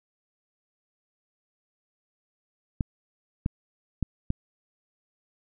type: clicks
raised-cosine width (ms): 5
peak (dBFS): -13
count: 4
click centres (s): 2.808 / 3.461 / 4.027 / 4.304
effects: none